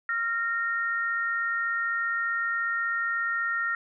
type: tone pair together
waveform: sine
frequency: 1384 / 1847.4 Hz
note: F6 / A#6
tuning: -16 / -16 cents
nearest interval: perfect fourth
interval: 500 cents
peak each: -28 dBFS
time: 0.09-3.75 s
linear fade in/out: 2 ms
effects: none